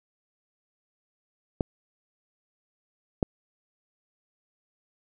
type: clicks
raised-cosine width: 2 ms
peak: -11 / -9 dBFS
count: 2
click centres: 1.608 / 3.228 s
effects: none